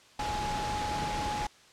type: tone in noise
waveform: sine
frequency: 838 Hz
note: G#5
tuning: 15 cents sharp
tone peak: -32 dBFS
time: 0.19-1.47 s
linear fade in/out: 5 ms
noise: pink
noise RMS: -35 dBFS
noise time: 0.19-1.47 s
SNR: 0 dB
effects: white hiss -57 dBFS RMS until 1.72 s + low-pass 6000 Hz 12 dB/octave